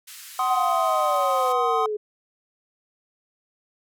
white band-pass noise, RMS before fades -42 dBFS, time 0.07-1.53 s, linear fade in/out 10 ms, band 1400 to 14000 Hz, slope 24 dB/octave
triangle chord, C diminished, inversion second, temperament just, 753.5 / 1046.5 / 1255.8 Hz, Gb5 / C6 / Eb6, +31 / 0 / +16 cents, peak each -23 dBFS, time 0.39-1.86 s, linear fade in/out 2 ms
sine exponential sweep, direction down, 752 to 416 Hz, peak -24 dBFS, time 0.5-1.97 s, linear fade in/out 10 ms
effects none

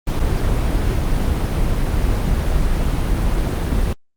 brown noise with dropouts, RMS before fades -17 dBFS, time 0.07-3.93 s, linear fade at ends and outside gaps 2 ms, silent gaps 0.195-0.199 s, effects Opus 24 kbps

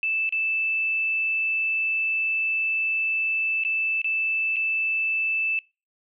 sine tone with dropouts, 2637 Hz, E7, in tune, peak -22 dBFS, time 0.03-5.59 s, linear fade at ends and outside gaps 1 ms, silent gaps 0.292-0.324 / 3.637-3.649 / 4.017-4.044 / 4.56-4.566 s, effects noise-tail reverb RT60 0.3 s tail -25 dB re dry

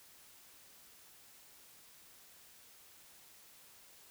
silence, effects white hiss -60 dBFS RMS until 4.1 s

